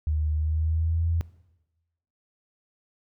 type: tone with pitch glide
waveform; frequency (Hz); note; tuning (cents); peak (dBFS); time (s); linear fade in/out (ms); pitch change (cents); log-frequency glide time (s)
sine; 76.6 to 83.53; D#2 to E2; -27 to +23; -22; 0.07-1.21; 0; +150; 0.35-1.08
effects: noise-tail reverb RT60 1.0 s tail -19 dB re dry